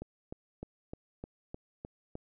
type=click train; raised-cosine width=2 ms; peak=-27 dBFS; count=8; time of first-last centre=0.02-2.154 s; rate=3.28 Hz; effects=none